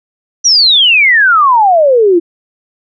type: exponential sweep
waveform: sine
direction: down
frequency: 5970 to 327.8 Hz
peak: -4 dBFS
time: 0.44-2.2 s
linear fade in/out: 20 ms
effects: none